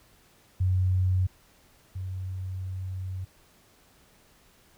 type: tone pair in turn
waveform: sine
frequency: 92.5 / 93.41 Hz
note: F#2 / F#2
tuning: 0 / +17 cents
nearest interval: unison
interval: 17 cents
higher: second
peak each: -21 / -31 dBFS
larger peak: first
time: 0.6-1.27 / 1.95-3.25 s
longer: second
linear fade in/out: 10 ms
effects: pink hiss -60 dBFS RMS until 4.77 s